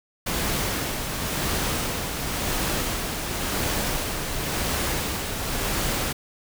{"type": "noise with tremolo", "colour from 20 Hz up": "pink", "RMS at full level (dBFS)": -25, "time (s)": [0.26, 6.13], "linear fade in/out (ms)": 10, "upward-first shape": "sine", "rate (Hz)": 0.94, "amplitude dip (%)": 40, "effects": []}